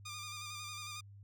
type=tone with vibrato; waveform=10% pulse; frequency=1205 Hz; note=D6; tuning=44 cents sharp; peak=-35 dBFS; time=0.05-1.01 s; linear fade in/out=10 ms; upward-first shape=square; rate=11 Hz; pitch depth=28 cents each way; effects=added 100 Hz sine -52 dBFS peak until 1.23 s